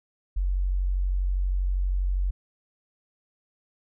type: tone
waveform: sine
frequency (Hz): 46.25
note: F#1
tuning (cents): 0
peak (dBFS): -22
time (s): 0.36-2.31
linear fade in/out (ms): 10
effects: none